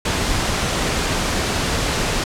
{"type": "noise", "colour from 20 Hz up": "pink", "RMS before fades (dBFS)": -20, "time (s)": [0.05, 2.24], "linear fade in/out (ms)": 5, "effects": ["low-pass 8000 Hz 12 dB/octave"]}